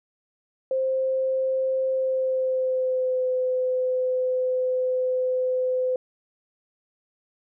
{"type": "tone with pitch glide", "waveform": "sine", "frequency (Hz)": [525, 509.5], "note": ["C5", "C5"], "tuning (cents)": [6, -46], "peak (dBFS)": -21, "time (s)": [0.71, 5.96], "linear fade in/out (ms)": 2, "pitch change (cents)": -52, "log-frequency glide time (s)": [1.89, 3.28], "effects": []}